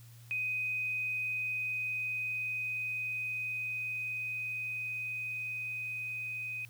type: tone with level ramp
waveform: sine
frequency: 2505 Hz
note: D#7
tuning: 11 cents sharp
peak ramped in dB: -31 to -36 dBFS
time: 0.31-6.65 s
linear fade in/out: 0 ms
effects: added 117 Hz sine -51 dBFS peak until 6.69 s + white hiss -61 dBFS RMS until 6.69 s